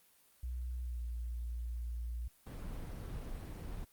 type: tone with pitch glide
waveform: sine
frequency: 61.74 to 58.85 Hz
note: B1 to A#1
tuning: 0 to +17 cents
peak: -37 dBFS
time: 0.43-2.28 s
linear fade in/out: 5 ms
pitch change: -83 cents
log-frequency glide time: 0.84-0.99 s
type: noise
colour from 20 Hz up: brown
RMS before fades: -43 dBFS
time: 2.46-3.85 s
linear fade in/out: 10 ms
effects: white hiss -67 dBFS RMS until 3.92 s + Opus 32 kbps